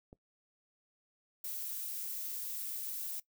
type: click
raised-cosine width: 2 ms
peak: -38 dBFS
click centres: 0.129 s
type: noise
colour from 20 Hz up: violet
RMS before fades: -40 dBFS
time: 1.44-3.2 s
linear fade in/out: 5 ms
effects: noise-tail reverb RT60 0.1 s tail -19 dB re dry